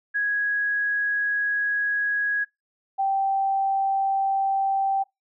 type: tone pair in turn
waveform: sine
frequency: 1661.2 / 780.4 Hz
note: G#6 / G5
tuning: 0 / -8 cents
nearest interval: octave + minor second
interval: 1308 cents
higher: first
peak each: -21 / -20 dBFS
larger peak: second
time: 0.14-2.45 / 2.98-5.04 s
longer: first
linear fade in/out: 20 ms
effects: noise-tail reverb RT60 0.2 s tail -24 dB re dry